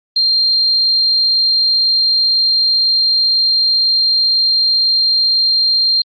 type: tone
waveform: sine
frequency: 4186 Hz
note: C8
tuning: in tune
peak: -10 dBFS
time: 0.16-6.02 s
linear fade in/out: 5 ms
effects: Opus 24 kbps